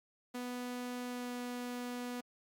sawtooth tone with pitch glide, 246.9 to 245.3 Hz, B3 to B3, 0 to -12 cents, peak -35 dBFS, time 0.34-2.21 s, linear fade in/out 10 ms, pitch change -12 cents, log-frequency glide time 1.06-1.32 s, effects Opus 48 kbps

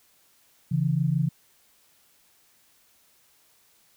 sine tone pair together, 138.59 / 164.81 Hz, C#3 / E3, 0 / 0 cents, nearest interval minor third, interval 300 cents, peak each -24 / -24 dBFS, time 0.71-1.29 s, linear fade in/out 10 ms, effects white hiss -62 dBFS RMS until 3.96 s

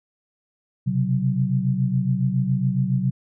sine tone cluster, 127.8 / 135 / 186.9 Hz, C3 / C#3 / F#3, -40 / -45 / +18 cents, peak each -23 dBFS, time 0.86-3.11 s, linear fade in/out 20 ms, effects none

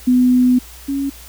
sine tone pair in turn, 250.4 / 276.9 Hz, B3 / C#4, +24 / -2 cents, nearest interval major second, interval 174 cents, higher second, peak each -9 / -17 dBFS, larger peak first, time 0.07-0.59 / 0.88-1.1 s, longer first, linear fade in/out 10 ms, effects added 60 Hz sine -39 dBFS peak until 1.28 s + white hiss -40 dBFS RMS until 1.28 s

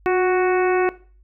harmonic tone with a mistuned harmonic, 370 Hz, F#4, in tune, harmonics 1 / 2 / 3 / 4 / 5 / 6 / 7, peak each -17 / -23 / -27 / -29 / -31 / -33 / -34 dBFS, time 0.06-0.89 s, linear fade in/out 0 ms, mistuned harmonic 1, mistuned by -30 cents, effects noise-tail reverb RT60 0.4 s tail -18 dB re dry + added 50 Hz sine -49 dBFS peak until 1.23 s

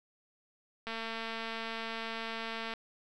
click train, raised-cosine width 0.3 ms, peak -23 dBFS, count 423, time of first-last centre 0.87-2.737 s, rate 226 Hz, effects none

